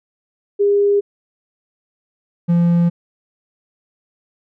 sine / triangle tone pair in turn, 405.3 / 171.69 Hz, G#4 / F3, -42 / -29 cents, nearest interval octave + minor third, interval 1487 cents, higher first, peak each -11 / -9 dBFS, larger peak second, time 0.59-1.01 / 2.48-2.9 s, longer neither, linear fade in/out 20 ms, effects none

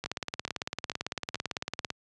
two click trains, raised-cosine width 0.2 ms, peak -14 / -18 dBFS, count 34 / 4, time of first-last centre 0.06-1.904 / 0.04-1.356 s, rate 17.9 / 2.28 Hz, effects high-pass 80 Hz 12 dB/octave + resampled to 22050 Hz

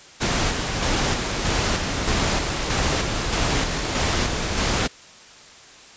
pink noise with tremolo, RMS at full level -21 dBFS, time 0.2-4.88 s, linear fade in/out 20 ms, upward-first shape square, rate 1.6 Hz, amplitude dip 35%, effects white hiss -45 dBFS RMS until 5.96 s + resampled to 16000 Hz

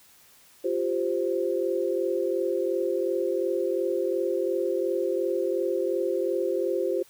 sine chord, F suspended second, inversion none, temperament equal, 349.2 / 392 / 523.3 Hz, F4 / G4 / C5, 0 / 0 / 0 cents, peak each -28 dBFS, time 0.64-7.03 s, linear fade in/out 10 ms, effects white hiss -56 dBFS RMS until 7.09 s

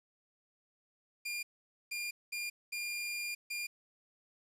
sawtooth tone bursts at uneven times, 2407 Hz, D7, 42 cents sharp, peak -33 dBFS, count 5, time 1.25-1.43 / 1.91-2.11 / 2.32-2.5 / 2.72-3.35 / 3.5-3.67 s, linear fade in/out 10 ms, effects resampled to 32000 Hz + 10-bit

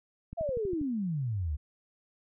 click train, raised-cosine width 5 ms, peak -28 dBFS, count 7, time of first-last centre 0.33-0.814 s, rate 12.4 Hz
sine exponential sweep, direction down, 698.5 to 68 Hz, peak -29 dBFS, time 0.37-1.57 s, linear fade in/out 20 ms
effects none

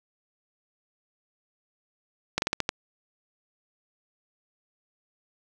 slowing click train, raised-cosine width 0.2 ms, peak -7 dBFS, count 6, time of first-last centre 2.38-2.691 s, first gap 41 ms, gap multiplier 1.21, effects none

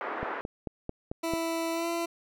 white band-pass noise, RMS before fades -35 dBFS, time 0.01-0.41 s, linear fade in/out 0 ms, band 300 to 1600 Hz, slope 24 dB/octave
click train, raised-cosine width 2 ms, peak -20 dBFS, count 6, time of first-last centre 0.23-1.336 s, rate 4.52 Hz
20% pulse tone with pitch glide, 330 to 337.7 Hz, E4 to E4, +2 to +42 cents, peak -24 dBFS, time 1.23-2.06 s, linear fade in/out 10 ms, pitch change +40 cents, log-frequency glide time 1.72-1.88 s
effects none

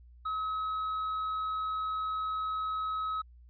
triangle tone, 1280 Hz, D#6, 49 cents sharp, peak -29 dBFS, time 0.25-3.22 s, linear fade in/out 10 ms, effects added 60 Hz sine -52 dBFS peak until 3.49 s + resampled to 11025 Hz

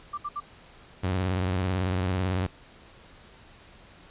sine tone bursts, 1179 Hz, D6, 6 cents sharp, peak -29 dBFS, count 3, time 0.13-0.403 s, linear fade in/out 10 ms, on 47 ms, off 66 ms
sawtooth tone with vibrato, 92.4 Hz, F#2, 2 cents flat, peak -21 dBFS, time 1.03-2.47 s, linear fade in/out 10 ms, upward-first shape sine, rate 18 Hz, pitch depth 100 cents each way
effects pink hiss -52 dBFS RMS until 4.1 s + resampled to 8000 Hz

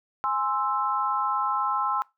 sine chord, Ab augmented, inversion none, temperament equal, 830.6 / 1046.5 / 1318.5 Hz, Ab5 / C6 / E6, 0 / 0 / 0 cents, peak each -29 / -27 / -27 dBFS, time 0.24-2.02 s, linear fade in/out 0 ms, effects noise-tail reverb RT60 0.2 s tail -21 dB re dry

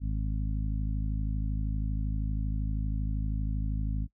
harmonic tone, 52.7 Hz, G#1, 26 cents sharp, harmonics 1 / 2 / 3 / 4 / 5, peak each -29 / -35 / -39 / -41 / -43 dBFS, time 0-4.08 s, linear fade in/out 50 ms, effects noise-tail reverb RT60 0.1 s tail -22 dB re dry

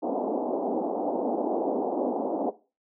pink band-pass noise, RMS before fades -28 dBFS, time 0.02-2.51 s, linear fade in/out 20 ms, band 240 to 840 Hz, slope 48 dB/octave, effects noise-tail reverb RT60 0.3 s tail -17 dB re dry

